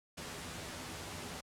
pink noise with comb filter, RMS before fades -44 dBFS, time 0.17-1.41 s, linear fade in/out 10 ms, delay 12 ms, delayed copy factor +0.6, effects high-pass 60 Hz 12 dB/octave + low-pass 10000 Hz 12 dB/octave

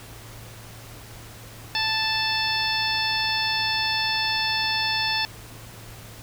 harmonic tone, 880 Hz, A5, in tune, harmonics 1 / 2 / 3 / 4 / 5 / 6, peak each -29 / -29 / -29 / -29 / -29 / -29 dBFS, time 1.75-5.25 s, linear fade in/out 0 ms, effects added 112 Hz sine -44 dBFS peak until 6.22 s + pink hiss -44 dBFS RMS until 6.22 s

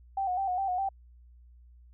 sine tone with vibrato, 753 Hz, F#5, 30 cents sharp, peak -27 dBFS, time 0.17-0.89 s, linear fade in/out 5 ms, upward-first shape square, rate 4.9 Hz, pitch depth 61 cents each way, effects added 60 Hz sine -52 dBFS peak until 1.93 s

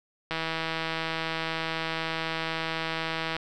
click train, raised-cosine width 0.3 ms, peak -14 dBFS, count 496, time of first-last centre 0.31-3.366 s, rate 162 Hz, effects none

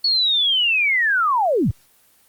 sine linear sweep, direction down, 4435 to 71.2 Hz, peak -15 dBFS, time 0.04-1.71 s, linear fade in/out 5 ms, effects white hiss -56 dBFS RMS until 2.28 s + Opus 24 kbps

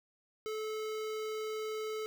square tone with notch filter, 433.7 Hz, A4, 25 cents flat, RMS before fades -38 dBFS, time 0.46-2.06 s, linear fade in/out 0 ms, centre 10000 Hz, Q 1.4, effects none

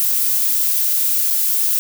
violet noise with dropouts, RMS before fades -17 dBFS, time 0-1.79 s, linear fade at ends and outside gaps 0 ms, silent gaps 1.303-1.307 s, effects none

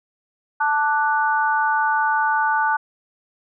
sine chord, D major, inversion second, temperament equal, 880 / 1174.7 / 1480 Hz, A5 / D6 / F#6, 0 / 0 / 0 cents, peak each -19 / -25 / -21 dBFS, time 0.6-2.77 s, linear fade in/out 10 ms, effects none

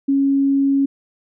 sine tone, 275.7 Hz, C#4, 9 cents flat, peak -13 dBFS, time 0.08-0.86 s, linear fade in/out 10 ms, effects none

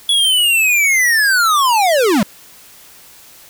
square linear sweep, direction down, 3399 to 180 Hz, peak -11 dBFS, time 0.09-2.23 s, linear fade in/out 2 ms, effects white hiss -42 dBFS RMS until 3.49 s

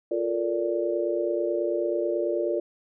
sine chord, Bb major seventh, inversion second, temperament just, 349.6 / 437 / 466.2 / 582.7 Hz, F4 / A4 / Bb4 / D5, +2 / -12 / 0 / -14 cents, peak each -27 / -33 / -31 / -28 dBFS, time 0.11-2.6 s, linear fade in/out 5 ms, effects none

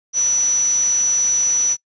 sine tone in noise, 5920 Hz, F#8, in tune, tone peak -14 dBFS, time 0.13-1.77 s, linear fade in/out 50 ms, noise white, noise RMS -31 dBFS, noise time 0.13-1.77 s, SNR +14 dB, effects noise-tail reverb RT60 0.1 s tail -24 dB re dry + resampled to 16000 Hz

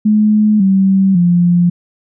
sine tone with pitch steps, 212.7 / 192.81 / 174.77 Hz, G#3 / G3 / F3, +42 / -28 / +2 cents, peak -7 dBFS, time 0.05-1.7 s, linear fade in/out 10 ms, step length 550 ms, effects none

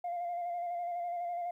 sine tone with vibrato, 698.5 Hz, F5, in tune, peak -32 dBFS, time 0.04-1.51 s, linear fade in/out 5 ms, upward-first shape square, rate 12 Hz, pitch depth 25 cents each way, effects tanh soft clip ceiling -31 dBFS + 12-bit

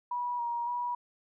sine tone with pitch steps, 973 / 947 / 970 Hz, B5 / A#5 / B5, -26 / +27 / -31 cents, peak -30 dBFS, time 0.11-0.95 s, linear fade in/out 5 ms, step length 280 ms, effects none

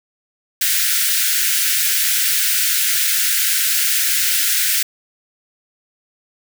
white high-pass noise, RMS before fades -17 dBFS, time 0.61-4.83 s, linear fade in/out 5 ms, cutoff 1400 Hz, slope 96 dB/octave, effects none

